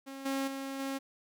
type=tone with level steps; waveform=sawtooth; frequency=271.2 Hz; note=C#4; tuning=38 cents flat; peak=-38 / -27 / -33 / -30 dBFS; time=0.06-0.99 s; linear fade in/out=20 ms; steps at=0.25 / 0.47 / 0.79 s; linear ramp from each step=10 ms; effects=none